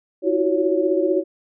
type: tone cluster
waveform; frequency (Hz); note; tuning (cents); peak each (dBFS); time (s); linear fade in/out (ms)
sine; 323.9 / 359.6 / 375.3 / 560; E4 / F#4 / F#4 / C#5; -30 / -49 / +25 / +18; -22; 0.22-1.24; 50
effects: none